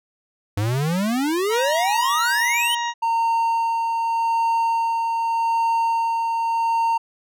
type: exponential sweep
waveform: square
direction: up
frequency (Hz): 98 to 3136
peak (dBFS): -20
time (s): 0.57-2.75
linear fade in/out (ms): 5
type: harmonic tone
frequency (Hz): 945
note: A#5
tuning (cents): +23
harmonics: 1 / 2 / 3 / 4 / 6 / 7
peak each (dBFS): -23 / -29 / -33 / -35 / -39 / -40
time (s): 1.49-2.94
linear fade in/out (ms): 50
type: tone with tremolo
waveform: triangle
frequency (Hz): 917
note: A#5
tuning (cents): -29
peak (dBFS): -15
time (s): 3.02-6.98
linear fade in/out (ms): 10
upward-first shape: sine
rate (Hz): 0.84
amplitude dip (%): 30
effects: none